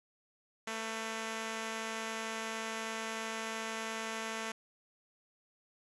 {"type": "tone pair together", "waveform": "5% pulse", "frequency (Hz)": [222.8, 498.8], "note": ["A3", "B4"], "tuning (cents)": [22, 17], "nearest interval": "octave + major second", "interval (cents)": 1395, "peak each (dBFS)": [-26, -35], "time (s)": [0.67, 4.52], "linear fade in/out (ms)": 5, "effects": ["resampled to 24000 Hz"]}